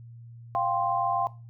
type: chord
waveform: sine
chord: F suspended second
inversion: none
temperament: just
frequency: 698.5 / 785.8 / 1047.7 Hz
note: F5 / G5 / C6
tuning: 0 / +4 / +2 cents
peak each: -28 dBFS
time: 0.55-1.27 s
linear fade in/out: 0 ms
effects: noise-tail reverb RT60 0.3 s tail -18 dB re dry + added 117 Hz sine -43 dBFS peak until 1.49 s